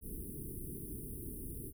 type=band-stop noise; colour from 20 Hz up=pink; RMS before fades=-44 dBFS; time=0.01-1.73 s; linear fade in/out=50 ms; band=440 to 9300 Hz; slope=96 dB/octave; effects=none